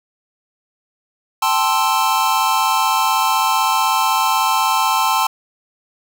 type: chord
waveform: square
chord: A minor seventh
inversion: third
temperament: equal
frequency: 784 / 880 / 1046.5 / 1318.5 Hz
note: G5 / A5 / C6 / E6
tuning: 0 / 0 / 0 / 0 cents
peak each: -23 / -19 / -19 / -23 dBFS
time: 1.42-5.27 s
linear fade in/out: 5 ms
effects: none